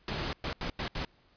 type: noise bursts at uneven times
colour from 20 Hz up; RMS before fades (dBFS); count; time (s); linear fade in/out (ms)
pink; -34; 5; 0.08-0.33 / 0.44-0.53 / 0.61-0.7 / 0.79-0.88 / 0.95-1.05; 2
effects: pink hiss -65 dBFS RMS until 1.36 s + resampled to 11025 Hz